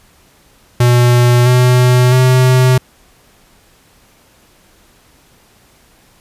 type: tone with pitch steps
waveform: square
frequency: 121.9 / 124.97 / 128.11 Hz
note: B2 / B2 / C3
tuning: -22 / +21 / -36 cents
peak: -7 dBFS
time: 0.8-2.78 s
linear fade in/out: 5 ms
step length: 660 ms
effects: pink hiss -49 dBFS RMS until 6.2 s + resampled to 32000 Hz